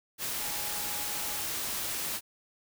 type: tone in noise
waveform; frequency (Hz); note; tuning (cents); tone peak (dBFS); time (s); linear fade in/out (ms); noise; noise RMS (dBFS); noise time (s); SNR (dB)
sine; 831; G#5; +1; -45; 0.39-1.45; 50; white; -34; 0.18-2.21; -14
effects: none